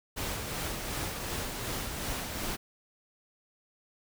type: noise with tremolo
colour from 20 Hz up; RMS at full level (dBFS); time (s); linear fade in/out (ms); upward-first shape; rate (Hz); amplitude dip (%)
pink; -34; 0.16-2.57; 20; sine; 2.7; 35
effects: none